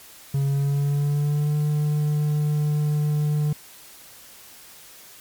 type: tone with pitch glide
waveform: triangle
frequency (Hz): 138.59 to 149.4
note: C#3 to D3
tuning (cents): 0 to +30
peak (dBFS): -17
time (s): 0.34-3.53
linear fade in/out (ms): 5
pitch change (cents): +130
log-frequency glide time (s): 0.45-1.57
effects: white hiss -46 dBFS RMS until 5.2 s + MP3 96 kbps